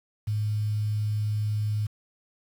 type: tone with quantisation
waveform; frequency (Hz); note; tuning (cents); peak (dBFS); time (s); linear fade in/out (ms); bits
sine; 106; G#2; +36; -24; 0.27-1.87; 10; 8
effects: none